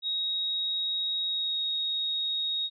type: tone with pitch glide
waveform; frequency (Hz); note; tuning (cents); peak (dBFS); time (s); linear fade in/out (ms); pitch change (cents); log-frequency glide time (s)
sine; 3783 to 3757; A#7 to A#7; +25 to +13; -27; 0.02-2.7; 50; -12; 1.22-1.58
effects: none